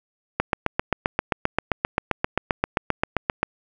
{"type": "click train", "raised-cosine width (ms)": 0.5, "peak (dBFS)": -4, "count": 24, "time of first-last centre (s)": [0.4, 3.43], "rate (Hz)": 7.59, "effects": []}